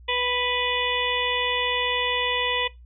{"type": "harmonic tone", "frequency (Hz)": 493.9, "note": "B4", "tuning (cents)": 0, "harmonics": [1, 2, 4, 5, 6, 7], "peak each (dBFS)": [-29, -29, -29, -29, -29, -29], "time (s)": [0.08, 2.68], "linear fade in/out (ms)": 10, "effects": ["noise-tail reverb RT60 0.2 s tail -20 dB re dry", "added 60 Hz sine -44 dBFS peak until 2.85 s"]}